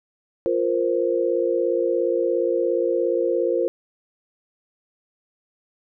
sine chord, F suspended fourth, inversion none, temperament equal, 349.2 / 466.2 / 523.3 Hz, F4 / Bb4 / C5, 0 / 0 / 0 cents, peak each -23 dBFS, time 0.46-3.68 s, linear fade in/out 0 ms, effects none

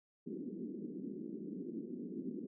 pink band-pass noise, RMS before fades -44 dBFS, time 0.26-2.47 s, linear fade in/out 10 ms, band 190 to 380 Hz, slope 48 dB/octave, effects none

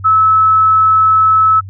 sine tone, 1300 Hz, E6, 24 cents flat, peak -6 dBFS, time 0.04-1.61 s, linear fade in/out 20 ms, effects added 96 Hz sine -26 dBFS peak until 1.69 s

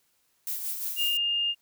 violet noise with tremolo, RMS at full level -31 dBFS, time 0.47-1.17 s, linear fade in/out 0 ms, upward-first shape sine, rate 5.7 Hz, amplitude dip 45%
sine tone, 2821 Hz, F7, 17 cents sharp, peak -24 dBFS, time 0.96-1.55 s, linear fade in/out 50 ms
effects white hiss -70 dBFS RMS until 1.61 s

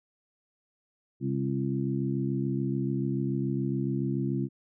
harmonic tone with a mistuned harmonic, 67 Hz, C2, 42 cents sharp, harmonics 2 / 3 / 4 / 5, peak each -30 / -32 / -33 / -34 dBFS, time 1.2-4.49 s, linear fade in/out 50 ms, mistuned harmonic 5, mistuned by +33 cents, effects none

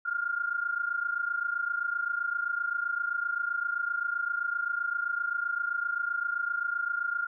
sine tone pair together, 1396.9 / 1424.6 Hz, F6 / F6, 0 / +34 cents, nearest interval unison, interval 34 cents, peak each -30 / -32 dBFS, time 0.05-7.27 s, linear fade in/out 10 ms, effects none

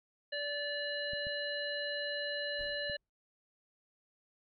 harmonic tone, 580 Hz, D5, 22 cents flat, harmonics 1 / 3 / 5 / 7, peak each -39 / -39 / -44 / -41 dBFS, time 0.32-2.97 s, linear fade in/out 10 ms
clicks, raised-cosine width 5 ms, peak -36 dBFS, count 3, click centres 1.134 / 1.269 / 2.898 s
brown noise with exponential decay, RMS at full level -50 dBFS, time 2.59-3.1 s, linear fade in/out 5 ms, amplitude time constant 110 ms
effects none

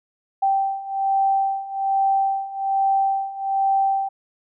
sine beating tone pair, 780 / 781.2 Hz, G5 / G5, -9 / -6 cents, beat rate 1.2 Hz, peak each -23 / -20 dBFS, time 0.42-4.09 s, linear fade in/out 10 ms, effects none

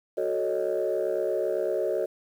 sine chord, D# half-diminished seventh, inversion first, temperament equal, 370 / 440 / 554.4 / 622.3 Hz, F#4 / A4 / C#5 / D#5, 0 / 0 / 0 / 0 cents, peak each -29 dBFS, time 0.17-2.06 s, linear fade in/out 10 ms, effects tanh soft clip ceiling -18 dBFS + 9-bit

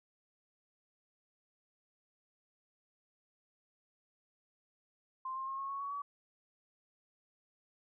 sine tone with pitch steps, 1046.5 / 1061.1 / 1075.9 / 1090.9 / 1106.2 / 1121.6 / 1137.3 Hz, C6 / C6 / C6 / C#6 / C#6 / C#6 / C#6, 0 / +24 / +48 / -28 / -4 / +20 / +44 cents, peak -37 dBFS, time 5.25-6.02 s, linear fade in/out 5 ms, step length 110 ms, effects none

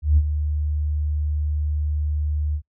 sine tone with ADSR envelope, 75 Hz, D2, 37 cents sharp, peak -10 dBFS, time 0.02-2.62 s, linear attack 150 ms, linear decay 50 ms, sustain -10 dB, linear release 74 ms, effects noise-tail reverb RT60 0.1 s tail -26 dB re dry + tanh soft clip ceiling -7 dBFS

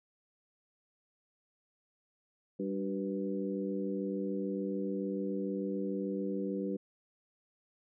harmonic tone with a mistuned harmonic, 98 Hz, G2, in tune, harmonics 2 / 3 / 4 / 5, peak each -36 / -38 / -39 / -40 dBFS, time 2.59-6.77 s, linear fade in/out 10 ms, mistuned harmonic 4, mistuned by -50 cents, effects none

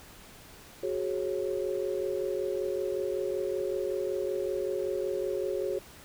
sine chord, F# suspended second, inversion none, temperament equal with one note detuned, 370 / 415.3 / 547 Hz, F#4 / G#4 / C#5, 0 / 0 / -23 cents, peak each -32 / -33 / -34 dBFS, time 0.83-5.79 s, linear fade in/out 5 ms, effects pink hiss -51 dBFS RMS until 6.04 s

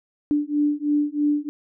sine beating tone pair, 292.7 / 295.8 Hz, D4 / D4, -6 / +13 cents, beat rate 3.1 Hz, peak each -22 dBFS, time 0.31-1.49 s, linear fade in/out 0 ms, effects none

